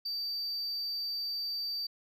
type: tone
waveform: sine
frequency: 4638 Hz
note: D8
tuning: 22 cents flat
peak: -30 dBFS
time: 0.05-1.87 s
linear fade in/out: 10 ms
effects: tanh soft clip ceiling -32 dBFS